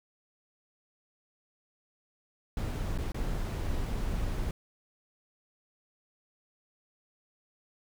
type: noise with dropouts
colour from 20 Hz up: brown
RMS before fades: -32 dBFS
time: 2.57-4.51 s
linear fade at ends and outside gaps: 2 ms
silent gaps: 2.978-2.985 / 3.12-3.144 s
effects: none